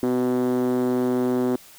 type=tone with band-pass filter; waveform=5% pulse; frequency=125.5 Hz; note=B2; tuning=28 cents sharp; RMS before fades=-22 dBFS; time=0.03-1.56 s; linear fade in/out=2 ms; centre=300 Hz; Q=7.8; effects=white hiss -48 dBFS RMS until 1.78 s